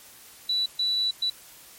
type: tone bursts at uneven times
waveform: sine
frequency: 3951 Hz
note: B7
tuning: in tune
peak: -22 dBFS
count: 3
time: 0.49-0.66 / 0.79-1.11 / 1.22-1.3 s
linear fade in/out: 5 ms
effects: white hiss -49 dBFS RMS until 1.78 s + MP3 64 kbps